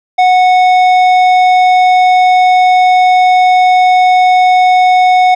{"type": "tone with tanh clipping", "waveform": "sine", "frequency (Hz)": 735, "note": "F#5", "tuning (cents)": -12, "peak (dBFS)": -6, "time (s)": [0.18, 5.35], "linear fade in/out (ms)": 10, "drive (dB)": 11, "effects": []}